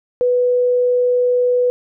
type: tone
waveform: sine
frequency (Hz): 493.9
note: B4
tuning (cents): 0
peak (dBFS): -12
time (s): 0.21-1.7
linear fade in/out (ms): 0
effects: none